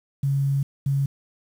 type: tone bursts at uneven times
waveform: sine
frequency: 138.59 Hz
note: C#3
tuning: in tune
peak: -19 dBFS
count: 2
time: 0.23-0.63 / 0.86-1.06 s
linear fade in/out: 5 ms
effects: 8-bit